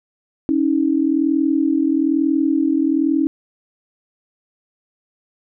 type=tone pair together; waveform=sine; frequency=277.3 / 318.4 Hz; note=C#4 / D#4; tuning=+1 / +40 cents; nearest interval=major second; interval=239 cents; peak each=-17 dBFS; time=0.49-3.27 s; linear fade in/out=0 ms; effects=none